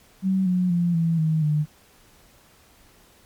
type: tone with pitch steps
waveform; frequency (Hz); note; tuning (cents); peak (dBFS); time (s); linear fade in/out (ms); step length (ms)
sine; 190 / 181.42 / 173.23 / 165.4 / 157.94 / 150.8; F#3 / F#3 / F3 / E3 / D#3 / D3; +46 / -34 / -14 / +6 / +26 / +46; -18; 0.22-1.66; 50; 240
effects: pink hiss -55 dBFS RMS until 3.25 s + MP3 96 kbps